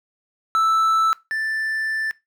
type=tone pair in turn; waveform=triangle; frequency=1318.5 / 1766.1 Hz; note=E6 / A6; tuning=0 / +6 cents; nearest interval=perfect fourth; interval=506 cents; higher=second; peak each=-13 / -20 dBFS; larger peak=first; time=0.55-1.13 / 1.31-2.11 s; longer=second; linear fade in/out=0 ms; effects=noise-tail reverb RT60 0.2 s tail -19 dB re dry